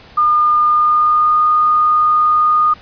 sine tone with pitch glide, 1212 to 1227.5 Hz, D#6 to D#6, -46 to -24 cents, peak -9 dBFS, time 0.17-2.74 s, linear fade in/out 10 ms, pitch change +22 cents, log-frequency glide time 0.64-1.41 s, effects pink hiss -41 dBFS RMS until 2.81 s + resampled to 11025 Hz

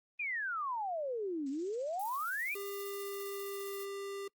sine exponential two-way sweep, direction down then up, 2507 to 263.6 to 2507 Hz, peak -34 dBFS, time 0.19-2.55 s, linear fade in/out 10 ms, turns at 1.49 s
violet noise with tremolo, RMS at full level -47 dBFS, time 1.46-3.85 s, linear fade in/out 5 ms, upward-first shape square, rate 15 Hz, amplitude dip 30%
square tone with pitch glide, 400 to 396.8 Hz, G4 to G4, +35 to +21 cents, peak -40 dBFS, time 2.55-4.28 s, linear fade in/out 5 ms, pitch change -14 cents, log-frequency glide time 2.7-3.61 s
effects noise-tail reverb RT60 0.1 s tail -26 dB re dry + Opus 24 kbps

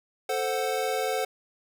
square chord, F# diminished, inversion first, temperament equal, 440 / 523.3 / 740 Hz, A4 / C5 / F#5, 0 / 0 / 0 cents, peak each -31 dBFS, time 0.29-1.25 s, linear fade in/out 5 ms, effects none

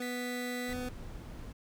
25% pulse tone with pitch glide, 246.9 to 249.5 Hz, B3 to B3, 0 to +18 cents, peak -32 dBFS, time 0-0.89 s, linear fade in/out 5 ms, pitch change +18 cents, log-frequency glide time 0.63-0.74 s
35% pulse tone, 1975.5 Hz, B6, in tune, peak -39 dBFS, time 0.02-0.73 s, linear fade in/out 0 ms
brown noise, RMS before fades -44 dBFS, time 0.68-1.53 s, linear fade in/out 10 ms
effects none

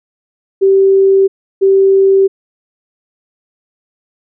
sine tone pair in turn, 388.1 / 388.1 Hz, G4 / G4, -17 / -17 cents, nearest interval unison, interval 0 cents, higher neither, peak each -5 dBFS, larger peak neither, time 0.61-1.28 / 1.61-2.28 s, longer neither, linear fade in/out 20 ms, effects none

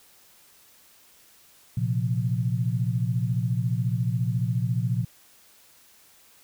sine chord, Bb suspended second, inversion none, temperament equal, 116.54 / 130.81 / 174.61 Hz, Bb2 / C3 / F3, 0 / 0 / 0 cents, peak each -25 / -27 / -30 dBFS, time 1.77-5.05 s, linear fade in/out 5 ms, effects white hiss -56 dBFS RMS until 6.43 s

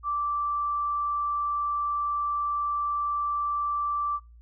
sine tone, 1169 Hz, D6, 8 cents flat, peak -25 dBFS, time 0.03-4.2 s, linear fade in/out 50 ms, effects noise-tail reverb RT60 0.3 s tail -26 dB re dry + added 58 Hz sine -48 dBFS peak until 4.41 s

